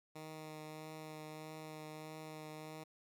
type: tone with vibrato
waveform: 10% pulse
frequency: 155.56 Hz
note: D#3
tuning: in tune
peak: -39 dBFS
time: 0.15-2.84 s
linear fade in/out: 10 ms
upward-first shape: triangle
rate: 1.6 Hz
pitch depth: 16 cents each way
effects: none